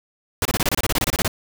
pink noise bursts, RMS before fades -20 dBFS, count 15, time 0.42-1.279 s, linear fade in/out 2 ms, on 33 ms, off 26 ms, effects none

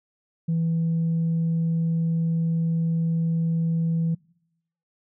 sine tone, 164.81 Hz, E3, in tune, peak -19 dBFS, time 0.48-4.15 s, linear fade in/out 10 ms, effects noise-tail reverb RT60 0.8 s tail -26 dB re dry + tanh soft clip ceiling -18 dBFS

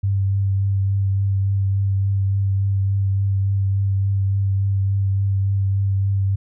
sine tone with vibrato, 98 Hz, G2, in tune, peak -16 dBFS, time 0.03-6.36 s, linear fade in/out 10 ms, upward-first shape triangle, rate 3.5 Hz, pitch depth 18 cents each way, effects none

